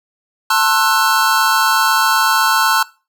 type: chord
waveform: square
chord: F# half-diminished seventh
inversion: first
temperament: just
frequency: 888 / 1065.6 / 1332 / 1480 Hz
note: A5 / C6 / E6 / F#6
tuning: +16 / +31 / +18 / 0 cents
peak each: -18 dBFS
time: 0.5-2.83 s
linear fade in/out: 5 ms
effects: noise-tail reverb RT60 0.3 s tail -20 dB re dry